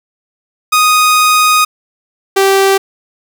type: tone pair in turn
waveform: sawtooth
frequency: 1244.5 / 389.5 Hz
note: D#6 / G4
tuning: 0 / -11 cents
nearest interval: octave + minor sixth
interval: 2011 cents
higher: first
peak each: -3 dBFS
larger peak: neither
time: 0.72-1.65 / 2.36-2.78 s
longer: first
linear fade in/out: 10 ms
effects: none